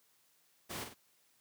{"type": "noise with echo", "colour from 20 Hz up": "pink", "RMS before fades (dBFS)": -42, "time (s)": [0.69, 0.85], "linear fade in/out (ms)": 20, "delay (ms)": 48, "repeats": 2, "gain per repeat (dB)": -6, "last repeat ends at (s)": 0.946, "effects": ["white hiss -71 dBFS RMS until 1.4 s", "high-pass 100 Hz 12 dB/octave"]}